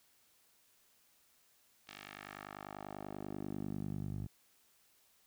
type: tone with band-pass filter sweep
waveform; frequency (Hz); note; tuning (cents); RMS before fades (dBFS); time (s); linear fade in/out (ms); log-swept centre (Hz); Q
10% pulse; 50.2; G1; +42; -44; 1.87-4.27; 10; 3200 to 100; 1.2
effects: white hiss -70 dBFS RMS until 5.26 s